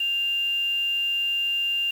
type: tone with quantisation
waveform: sine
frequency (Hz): 2794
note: F7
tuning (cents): 0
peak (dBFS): -22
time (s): 0-1.91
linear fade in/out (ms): 5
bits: 7
effects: none